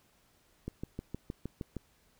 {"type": "click train", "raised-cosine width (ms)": 3, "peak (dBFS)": -24, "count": 8, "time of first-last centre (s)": [0.68, 1.767], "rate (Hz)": 6.44, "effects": ["pink hiss -68 dBFS RMS until 2.19 s"]}